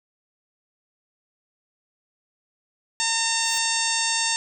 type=harmonic tone; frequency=909 Hz; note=A#5; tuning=44 cents flat; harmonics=1 / 2 / 3 / 4 / 5 / 6 / 7 / 8 / 9; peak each=-30 / -30 / -30 / -30 / -30 / -30 / -30 / -30 / -30 dBFS; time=3-4.36 s; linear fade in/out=0 ms
type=noise with exponential growth; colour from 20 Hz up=white; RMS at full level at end=-37 dBFS; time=3.26-3.58 s; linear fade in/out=0 ms; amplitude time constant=69 ms
effects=none